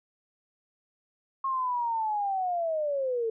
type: linear sweep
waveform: sine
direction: down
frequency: 1084 to 440 Hz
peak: -26 dBFS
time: 1.44-3.3 s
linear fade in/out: 5 ms
effects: none